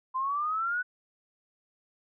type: exponential sweep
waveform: sine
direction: up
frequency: 1027 to 1500 Hz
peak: -27 dBFS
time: 0.14-0.83 s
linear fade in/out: 20 ms
effects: none